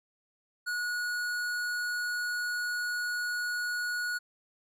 sine tone with tanh clipping, 1456 Hz, F#6, 28 cents flat, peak -32 dBFS, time 0.66-4.19 s, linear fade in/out 20 ms, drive 17 dB, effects none

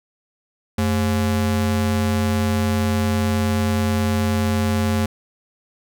square ring-modulated tone, 155.56 Hz, D#3, in tune, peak -15 dBFS, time 0.78-5.06 s, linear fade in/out 5 ms, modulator 64.6 Hz, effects none

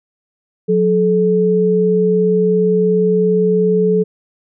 sine tone pair together, 181.4 / 431.4 Hz, F#3 / A4, -34 / -34 cents, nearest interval octave + minor third, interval 1500 cents, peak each -15 / -12 dBFS, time 0.68-4.04 s, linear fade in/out 20 ms, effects none

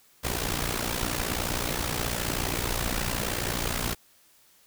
pink noise with amplitude modulation, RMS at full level -26 dBFS, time 0.23-3.95 s, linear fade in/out 20 ms, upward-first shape sine, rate 59 Hz, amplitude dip 75%, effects white hiss -60 dBFS RMS until 4.66 s

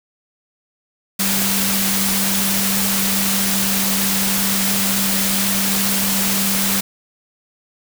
sine tone in noise, 195.5 Hz, G3, 4 cents flat, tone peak -22 dBFS, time 1.19-6.81 s, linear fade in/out 10 ms, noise white, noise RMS -19 dBFS, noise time 1.19-6.81 s, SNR -6 dB, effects none

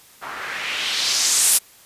blue noise with low-pass filter sweep, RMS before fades -21 dBFS, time 0.21-1.59 s, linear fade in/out 20 ms, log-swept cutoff 1100 to 11000 Hz, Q 1.9, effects white hiss -49 dBFS RMS until 1.85 s + resampled to 32000 Hz

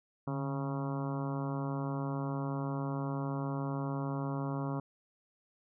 harmonic tone with a mistuned harmonic, 137.4 Hz, C#3, 15 cents flat, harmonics 1 / 2 / 3 / 4 / 5 / 6 / 7 / 8 / 9 / 10, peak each -35 / -38 / -45 / -45 / -47 / -49 / -46 / -47 / -51 / -53 dBFS, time 0.27-4.8 s, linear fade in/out 5 ms, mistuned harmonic 1, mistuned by +78 cents, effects none

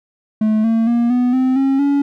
triangle tone with pitch steps, 216.3 / 226.1 / 236.4 / 247.2 / 258.4 / 270.2 / 282.5 Hz, A3 / A3 / A#3 / B3 / C4 / C#4 / C#4, -29 / +47 / +24 / +2 / -21 / -44 / +33 cents, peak -10 dBFS, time 0.41-2.02 s, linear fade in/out 5 ms, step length 230 ms, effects none

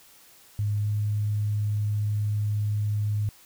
sine tone pair in turn, 103.83 / 104.73 Hz, G#2 / G#2, 0 / +15 cents, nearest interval unison, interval 15 cents, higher second, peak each -23 dBFS, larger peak neither, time 0.59-0.85 / 0.85-3.29 s, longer second, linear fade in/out 0 ms, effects white hiss -54 dBFS RMS until 3.45 s

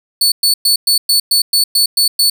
sawtooth tone bursts, 4452 Hz, C#8, 7 cents sharp, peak -6 dBFS, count 10, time 0.21-2.3 s, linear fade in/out 5 ms, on 110 ms, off 110 ms, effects none

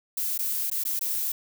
violet noise with dropouts, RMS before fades -28 dBFS, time 0.17-1.32 s, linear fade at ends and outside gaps 5 ms, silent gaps 0.378-0.389 / 0.701-0.714 / 0.838-0.851 / 0.993-1.01 s, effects none

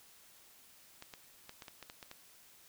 clicks, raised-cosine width 0.2 ms, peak -30 dBFS, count 9, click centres 1.024 / 1.138 / 1.494 / 1.622 / 1.682 / 1.827 / 1.899 / 2.028 / 2.114 s, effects white hiss -61 dBFS RMS until 2.68 s

